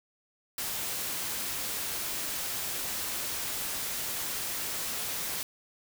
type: noise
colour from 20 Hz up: white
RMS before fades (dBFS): -34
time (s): 0.58-5.43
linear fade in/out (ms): 2
effects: none